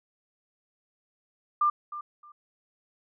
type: tone with echo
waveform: sine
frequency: 1194 Hz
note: D6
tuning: 28 cents sharp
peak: -20 dBFS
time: 1.61-1.7 s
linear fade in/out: 5 ms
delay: 310 ms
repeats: 2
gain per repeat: -14 dB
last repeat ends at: 2.32 s
effects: none